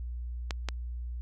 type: clicks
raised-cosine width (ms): 0.2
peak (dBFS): -15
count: 2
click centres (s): 0.508 / 0.687
effects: added 60 Hz sine -34 dBFS peak until 1.21 s